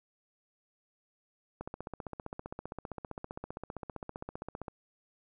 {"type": "click train", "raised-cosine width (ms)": 1, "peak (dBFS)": -25, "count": 48, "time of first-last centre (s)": [1.61, 4.682], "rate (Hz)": 15.3, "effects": []}